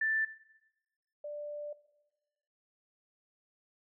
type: tone pair in turn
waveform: sine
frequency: 1767 / 589.7 Hz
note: A6 / D5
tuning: +7 / +7 cents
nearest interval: octave + perfect fifth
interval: 1900 cents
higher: first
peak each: -28 / -38 dBFS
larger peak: first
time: 0.01-0.25 / 1.24-1.73 s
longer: second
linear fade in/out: 5 ms
effects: noise-tail reverb RT60 1.0 s tail -17 dB re dry